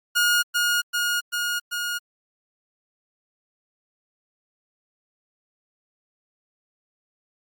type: tone with echo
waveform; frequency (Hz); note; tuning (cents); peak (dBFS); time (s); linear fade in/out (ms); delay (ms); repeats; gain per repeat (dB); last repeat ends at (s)
sawtooth; 1433; F6; +44; -14; 0.15-0.43; 20; 390; 4; -2; 1.99
effects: Opus 48 kbps